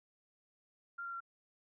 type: tone with pitch steps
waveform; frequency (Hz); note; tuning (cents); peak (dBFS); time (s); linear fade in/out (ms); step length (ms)
sine; 1390 / 1379.6 / 1369.3; F6 / F6 / F6; -9 / -22 / -35; -40; 0.98-1.205; 10; 75
effects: none